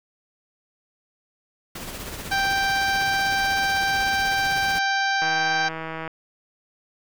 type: noise with tremolo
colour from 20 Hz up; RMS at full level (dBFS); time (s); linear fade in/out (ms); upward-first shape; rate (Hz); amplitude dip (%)
pink; -33; 1.75-4.79; 5; sine; 16; 40
type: harmonic tone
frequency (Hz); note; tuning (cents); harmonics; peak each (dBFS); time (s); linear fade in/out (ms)
784; G5; 0; 1 / 2 / 3 / 4 / 5 / 6 / 7 / 8; -24 / -23 / -32 / -35 / -34 / -34 / -37 / -40; 2.31-5.69; 10
type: click train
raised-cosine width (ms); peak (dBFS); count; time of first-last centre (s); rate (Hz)
0.5; -17; 139; 5.22-6.077; 161
effects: none